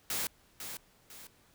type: noise with echo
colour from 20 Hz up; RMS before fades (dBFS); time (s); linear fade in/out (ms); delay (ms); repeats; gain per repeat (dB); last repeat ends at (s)
white; -34; 0.1-0.27; 2; 500; 2; -8; 1.27
effects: pink hiss -65 dBFS RMS until 1.54 s